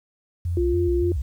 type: tone with vibrato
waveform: sine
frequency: 75 Hz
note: D2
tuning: 37 cents sharp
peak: -22 dBFS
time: 0.45-1.22 s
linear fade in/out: 5 ms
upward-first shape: square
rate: 3.5 Hz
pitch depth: 250 cents each way
type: tone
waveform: sine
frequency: 349.2 Hz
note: F4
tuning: in tune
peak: -20 dBFS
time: 0.57-1.12 s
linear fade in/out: 2 ms
effects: 9-bit